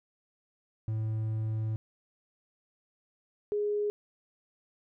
triangle / sine tone pair in turn, 109.7 / 415.1 Hz, A2 / G#4, -5 / -1 cents, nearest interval octave + major seventh, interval 2304 cents, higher second, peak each -27 dBFS, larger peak neither, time 0.88-1.76 / 3.52-3.9 s, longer first, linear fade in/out 0 ms, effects none

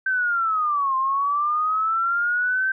sine linear two-way sweep, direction down then up, 1557 to 1046.5 to 1557 Hz, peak -19 dBFS, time 0.06-2.72 s, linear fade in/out 5 ms, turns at 0.96 s, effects none

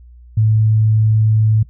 sine tone, 109.1 Hz, A2, 14 cents flat, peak -10 dBFS, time 0.37-1.63 s, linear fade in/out 5 ms, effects noise-tail reverb RT60 0.1 s tail -19 dB re dry + added 60 Hz sine -38 dBFS peak until 1.69 s

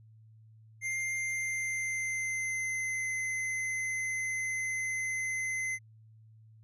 square tone with pitch glide, 2102 to 2055 Hz, C7 to C7, +7 to -32 cents, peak -32 dBFS, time 0.81-5.79 s, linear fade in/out 50 ms, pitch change -39 cents, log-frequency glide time 1.16-3.09 s, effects added 110 Hz sine -54 dBFS peak until 6.63 s + resampled to 24000 Hz

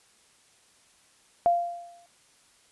sine tone with exponential decay, 693 Hz, F5, 14 cents flat, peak -16 dBFS, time 1.46-2.06 s, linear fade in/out 0 ms, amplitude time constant 130 ms, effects white hiss -61 dBFS RMS until 2.71 s + resampled to 24000 Hz

